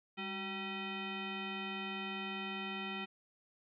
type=tone with frequency modulation; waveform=sine; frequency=1350 Hz; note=E6; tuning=41 cents sharp; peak=-38 dBFS; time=0.17-3.06 s; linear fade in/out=20 ms; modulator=575 Hz; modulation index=3.1; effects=none